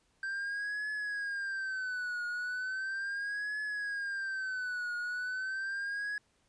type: tone with vibrato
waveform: triangle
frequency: 1568 Hz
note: G6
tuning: in tune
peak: -32 dBFS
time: 0.23-6.18 s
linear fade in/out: 2 ms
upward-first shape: triangle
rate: 0.37 Hz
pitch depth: 150 cents each way
effects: pink hiss -72 dBFS RMS until 6.48 s + resampled to 22050 Hz